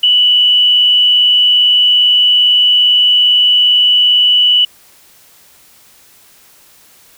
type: tone with frequency modulation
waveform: sine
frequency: 2960 Hz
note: F#7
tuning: in tune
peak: -6 dBFS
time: 0.03-4.65 s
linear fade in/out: 5 ms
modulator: 97.6 Hz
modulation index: 0.5
effects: white hiss -45 dBFS RMS until 7.17 s